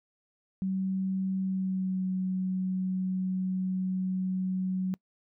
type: tone with pitch glide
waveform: sine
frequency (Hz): 190 to 186.41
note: F#3 to F#3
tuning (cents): +46 to +13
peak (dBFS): -27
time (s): 0.62-4.94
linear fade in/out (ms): 0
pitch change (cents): -33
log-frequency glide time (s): 1.39-2.06
effects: noise-tail reverb RT60 0.1 s tail -25 dB re dry